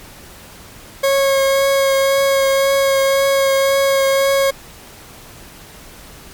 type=tone with vibrato; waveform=40% pulse; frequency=546 Hz; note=C#5; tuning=26 cents flat; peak=-11 dBFS; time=1.03-4.51 s; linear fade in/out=10 ms; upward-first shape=triangle; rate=1.9 Hz; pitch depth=15 cents each way; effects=pink hiss -39 dBFS RMS until 6.33 s + MP3 96 kbps